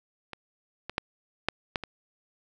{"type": "clicks", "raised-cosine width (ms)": 0.3, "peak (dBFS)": [-22, -19, -10, -8, -11, -20], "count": 6, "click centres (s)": [0.333, 0.896, 0.981, 1.486, 1.758, 1.837], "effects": []}